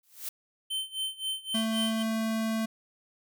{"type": "noise with exponential growth", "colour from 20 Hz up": "blue", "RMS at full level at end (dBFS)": -32, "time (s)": [0.03, 0.29], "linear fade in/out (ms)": 5, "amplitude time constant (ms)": 56}
{"type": "tone with tremolo", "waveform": "square", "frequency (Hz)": 3090, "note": "G7", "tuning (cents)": -26, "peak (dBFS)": -29, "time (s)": [0.7, 2.03], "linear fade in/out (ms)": 10, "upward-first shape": "sine", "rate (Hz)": 3.8, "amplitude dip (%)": 90}
{"type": "tone", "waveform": "square", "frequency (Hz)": 222.4, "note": "A3", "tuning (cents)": 19, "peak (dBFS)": -28, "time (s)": [1.54, 2.66], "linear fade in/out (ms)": 10}
{"effects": []}